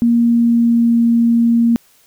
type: tone with pitch glide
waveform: sine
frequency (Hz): 235.1 to 233.2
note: A#3 to A#3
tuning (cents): +15 to +1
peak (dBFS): -9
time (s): 0.02-1.76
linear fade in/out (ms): 0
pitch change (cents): -14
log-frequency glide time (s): 0.16-1.02
effects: white hiss -52 dBFS RMS until 2.06 s